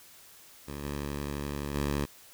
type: tone with level steps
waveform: 10% pulse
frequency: 71.7 Hz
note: D2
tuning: 41 cents flat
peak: -29 / -25 / -20 dBFS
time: 0.67-2.06 s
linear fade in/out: 20 ms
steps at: 0.83 / 1.74 s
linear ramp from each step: 20 ms
effects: white hiss -54 dBFS RMS until 2.33 s